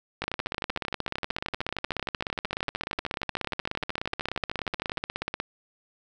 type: two click trains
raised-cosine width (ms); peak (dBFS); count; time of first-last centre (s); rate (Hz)
0.3; -13 / -14; 87 / 63; 0.22-5.401 / 0.24-4.973; 16.6 / 13.1
effects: none